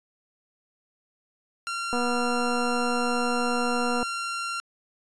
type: tone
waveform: sawtooth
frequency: 1376 Hz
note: F6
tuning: 26 cents flat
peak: -25 dBFS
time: 1.67-4.6 s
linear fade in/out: 0 ms
type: click train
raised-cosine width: 1 ms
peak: -16 dBFS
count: 511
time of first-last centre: 1.93-4.029 s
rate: 243 Hz
effects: resampled to 22050 Hz